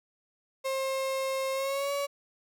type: tone with pitch glide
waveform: 35% pulse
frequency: 533 to 564.7 Hz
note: C5 to C#5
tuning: +32 to +32 cents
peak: -27 dBFS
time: 0.64-2.07 s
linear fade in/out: 20 ms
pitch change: +100 cents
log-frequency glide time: 1.53-1.91 s
effects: none